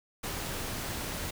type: noise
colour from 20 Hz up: pink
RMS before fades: -36 dBFS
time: 0.23-1.31 s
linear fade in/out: 10 ms
effects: none